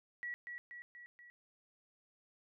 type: tone with echo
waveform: sine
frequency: 1931 Hz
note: B6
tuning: 39 cents flat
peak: -39 dBFS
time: 0.23-0.34 s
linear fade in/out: 0 ms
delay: 240 ms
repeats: 4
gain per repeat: -4 dB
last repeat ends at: 1.3 s
effects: none